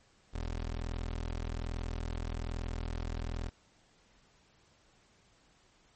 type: tone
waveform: 25% pulse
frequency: 41.2 Hz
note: E1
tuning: in tune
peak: -31 dBFS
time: 0.33-3.5 s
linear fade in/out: 20 ms
effects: pink hiss -66 dBFS RMS until 5.95 s + MP3 32 kbps